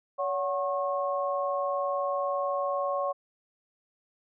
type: tone cluster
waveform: sine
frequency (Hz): 565 / 739 / 1087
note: C#5 / F#5 / C#6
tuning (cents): +33 / -2 / -34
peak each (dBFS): -29 / -34 / -31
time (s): 0.18-3.13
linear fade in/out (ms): 20
effects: none